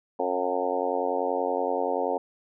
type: harmonic tone with a mistuned harmonic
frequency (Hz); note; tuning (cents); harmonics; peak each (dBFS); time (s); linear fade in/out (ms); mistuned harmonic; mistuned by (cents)
90.5; F#2; -38; 3 / 4 / 5 / 6 / 7 / 8 / 9 / 10; -35 / -35 / -30 / -30 / -35 / -31 / -35 / -34; 0.19-2.18; 5; 9; -17
effects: none